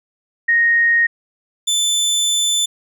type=tone pair in turn; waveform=sine / 25% pulse; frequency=1864.7 / 3520 Hz; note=A#6 / A7; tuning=0 / 0 cents; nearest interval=major seventh; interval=1100 cents; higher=second; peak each=-11 dBFS; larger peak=neither; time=0.48-1.07 / 1.67-2.66 s; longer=second; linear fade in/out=10 ms; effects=none